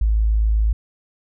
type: tone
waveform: sine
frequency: 53.9 Hz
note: A1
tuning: 35 cents flat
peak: -14 dBFS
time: 0.01-0.73 s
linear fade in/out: 5 ms
effects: none